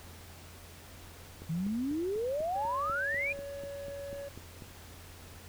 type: click train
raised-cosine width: 3 ms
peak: -33 dBFS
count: 14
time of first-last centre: 1.42-4.622 s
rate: 4.06 Hz
type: exponential sweep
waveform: sine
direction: up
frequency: 154.6 to 2489 Hz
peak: -30 dBFS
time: 1.49-3.33 s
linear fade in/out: 10 ms
type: tone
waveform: triangle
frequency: 562 Hz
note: C#5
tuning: 24 cents sharp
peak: -37 dBFS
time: 2.55-4.29 s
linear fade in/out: 10 ms
effects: added 86 Hz sine -52 dBFS peak until 5.48 s + pink hiss -52 dBFS RMS until 5.48 s